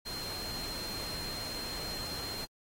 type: tone in noise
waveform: sine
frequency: 4186 Hz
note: C8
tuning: in tune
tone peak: -39 dBFS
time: 0.05-2.46 s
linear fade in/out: 20 ms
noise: pink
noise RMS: -42 dBFS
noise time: 0.05-2.46 s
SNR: 0 dB
effects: AAC 48 kbps